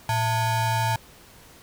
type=ring-modulated tone; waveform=square; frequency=390 Hz; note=G4; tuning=9 cents flat; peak=-19 dBFS; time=0.09-0.96 s; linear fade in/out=2 ms; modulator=504 Hz; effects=pink hiss -50 dBFS RMS until 1.62 s